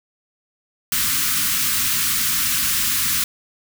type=band-stop noise; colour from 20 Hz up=white; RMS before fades=-20 dBFS; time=0.92-3.24 s; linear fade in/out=2 ms; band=290 to 1100 Hz; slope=48 dB/octave; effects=none